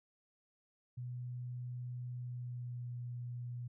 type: tone with pitch glide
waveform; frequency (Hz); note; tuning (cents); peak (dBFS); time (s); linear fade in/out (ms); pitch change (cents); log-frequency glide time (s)
sine; 123.47 to 121.7; B2 to B2; 0 to -25; -40; 0.97-3.68; 10; -25; 2.14-2.94
effects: none